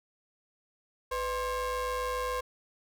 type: ring-modulated tone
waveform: square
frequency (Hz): 277.2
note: C#4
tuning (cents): 0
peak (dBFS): -28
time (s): 1.11-2.41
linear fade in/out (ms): 10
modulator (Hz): 778
effects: none